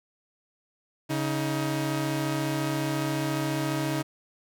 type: tone pair together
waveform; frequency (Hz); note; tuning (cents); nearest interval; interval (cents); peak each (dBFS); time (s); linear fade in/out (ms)
sawtooth; 140.54 / 315.5; C#3 / D#4; +24 / +24; octave + major second; 1400; -25; 1.09-4.03; 20
effects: none